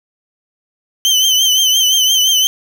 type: tone with vibrato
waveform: 30% pulse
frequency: 3077 Hz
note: G7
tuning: 33 cents flat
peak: -7 dBFS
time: 1.05-2.47 s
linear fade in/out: 0 ms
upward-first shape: triangle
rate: 5.8 Hz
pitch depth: 70 cents each way
effects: none